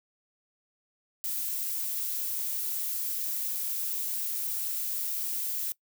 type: noise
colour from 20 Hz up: violet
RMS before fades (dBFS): -32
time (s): 1.24-5.72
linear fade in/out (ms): 0
effects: noise-tail reverb RT60 0.1 s tail -22 dB re dry